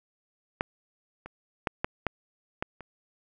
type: clicks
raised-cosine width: 0.5 ms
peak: -11 / -26 / -11 / -11 / -11 / -14 / -28 dBFS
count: 7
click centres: 0.609 / 1.26 / 1.672 / 1.845 / 2.067 / 2.625 / 2.807 s
effects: none